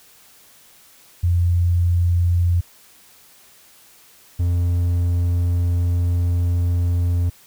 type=tone pair in turn; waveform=sine / triangle; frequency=87.31 / 87.31 Hz; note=F2 / F2; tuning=0 / 0 cents; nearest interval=unison; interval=0 cents; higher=neither; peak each=-14 dBFS; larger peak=neither; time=1.23-2.61 / 4.39-7.3 s; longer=second; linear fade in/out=10 ms; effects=white hiss -50 dBFS RMS until 7.46 s